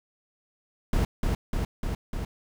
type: noise with echo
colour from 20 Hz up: brown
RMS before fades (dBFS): -23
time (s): 0.93-1.05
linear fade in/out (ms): 2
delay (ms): 300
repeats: 4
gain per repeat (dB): -2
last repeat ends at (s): 2.25
effects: none